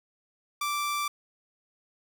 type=tone; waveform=sawtooth; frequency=1171 Hz; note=D6; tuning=5 cents flat; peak=-24 dBFS; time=0.61-1.08 s; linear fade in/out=5 ms; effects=11-bit